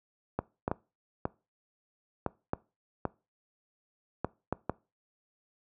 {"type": "clicks", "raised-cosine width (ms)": 1, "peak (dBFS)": -15, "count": 10, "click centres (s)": [0.39, 0.679, 0.715, 1.254, 2.263, 2.534, 3.053, 4.246, 4.526, 4.696], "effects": ["noise-tail reverb RT60 0.3 s tail -22 dB re dry", "high-pass 60 Hz 12 dB/octave"]}